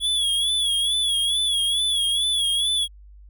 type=tone with vibrato; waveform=square; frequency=3368 Hz; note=G#7; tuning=24 cents sharp; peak=-20 dBFS; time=0-2.88 s; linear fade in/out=50 ms; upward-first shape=sine; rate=2.3 Hz; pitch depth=69 cents each way; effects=added 50 Hz sine -43 dBFS peak until 3.29 s